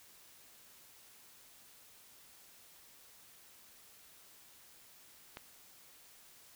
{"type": "click", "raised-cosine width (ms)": 0.3, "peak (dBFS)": -28, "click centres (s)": 5.371, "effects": ["white hiss -60 dBFS RMS until 6.55 s"]}